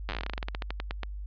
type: slowing click train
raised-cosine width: 0.3 ms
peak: -17 dBFS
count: 22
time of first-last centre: 0.09-1.033 s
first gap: 9 ms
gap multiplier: 1.14
effects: added 50 Hz sine -35 dBFS peak until 1.26 s + resampled to 11025 Hz